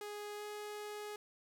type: tone with pitch glide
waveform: sawtooth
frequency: 415.3 to 418.2 Hz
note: G#4 to G#4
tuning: 0 to +12 cents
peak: -39 dBFS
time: 0.01-1.16 s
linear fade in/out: 2 ms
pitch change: +12 cents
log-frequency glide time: 0.36-0.43 s
effects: none